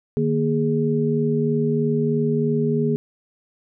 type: tone cluster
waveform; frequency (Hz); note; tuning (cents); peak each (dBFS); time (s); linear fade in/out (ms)
sine; 151 / 234.1 / 414.9; D3 / A#3 / G#4; +48 / +8 / -2; -22; 0.17-2.96; 0
effects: none